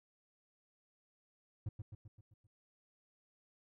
triangle tone with echo, 106 Hz, G#2, 36 cents sharp, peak -34 dBFS, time 1.66-1.69 s, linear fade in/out 5 ms, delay 130 ms, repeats 6, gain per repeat -5 dB, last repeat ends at 2.47 s, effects none

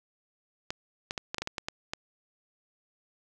clicks, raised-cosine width 0.2 ms, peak -15 dBFS, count 10, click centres 0.705 / 1.109 / 1.178 / 1.345 / 1.383 / 1.42 / 1.474 / 1.582 / 1.685 / 1.935 s, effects none

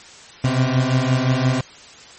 30% pulse beating tone pair, 126.3 / 132.1 Hz, B2 / C3, +39 / +17 cents, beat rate 5.8 Hz, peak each -16 dBFS, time 0.44-1.61 s, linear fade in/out 5 ms, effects white hiss -42 dBFS RMS until 2.18 s + MP3 32 kbps

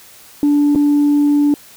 sine tone with dropouts, 290.9 Hz, D4, 16 cents flat, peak -8 dBFS, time 0.43-1.54 s, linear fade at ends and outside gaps 1 ms, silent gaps 0.75-0.758 s, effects tanh soft clip ceiling -7 dBFS + white hiss -42 dBFS RMS until 1.76 s

